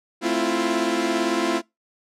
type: chord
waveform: sawtooth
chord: F major seventh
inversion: first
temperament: equal with one note detuned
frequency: 220 / 261.6 / 331.3 / 349.2 Hz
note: A3 / C4 / E4 / F4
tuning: 0 / 0 / +9 / 0 cents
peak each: -26 / -24 / -20 / -21 dBFS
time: 0.21-1.62 s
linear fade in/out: 50 ms
effects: noise-tail reverb RT60 0.2 s tail -24 dB re dry + low-pass 8000 Hz 12 dB/octave